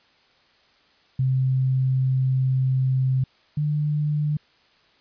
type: tone pair in turn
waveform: sine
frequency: 130.81 / 149.28 Hz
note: C3 / D3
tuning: 0 / +29 cents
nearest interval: major second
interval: 229 cents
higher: second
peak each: -18 / -20 dBFS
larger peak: first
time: 1.19-3.24 / 3.57-4.37 s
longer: first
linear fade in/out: 5 ms
effects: white hiss -59 dBFS RMS until 5 s + resampled to 11025 Hz